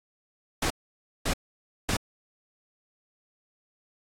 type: noise bursts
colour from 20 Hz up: pink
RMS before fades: -26 dBFS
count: 3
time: 0.62-1.969 s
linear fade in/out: 5 ms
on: 83 ms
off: 550 ms
effects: low-pass 10000 Hz 12 dB/octave + AAC 64 kbps